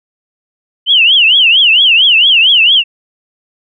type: tone with vibrato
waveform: sine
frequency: 2954 Hz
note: F#7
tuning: 3 cents flat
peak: -4 dBFS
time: 0.86-2.84 s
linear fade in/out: 50 ms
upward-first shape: triangle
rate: 4.4 Hz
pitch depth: 250 cents each way
effects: none